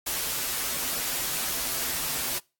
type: noise with comb filter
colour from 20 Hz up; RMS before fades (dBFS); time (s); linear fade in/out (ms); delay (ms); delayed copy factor
white; -29; 0.06-2.39; 10; 9.7; -0.95
effects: noise-tail reverb RT60 0.3 s tail -25 dB re dry + AAC 64 kbps